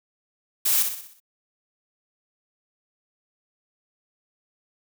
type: noise with echo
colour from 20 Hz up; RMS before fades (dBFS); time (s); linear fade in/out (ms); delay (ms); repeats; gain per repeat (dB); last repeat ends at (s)
blue; -21; 0.65-0.83; 10; 62; 6; -6; 1.202
effects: none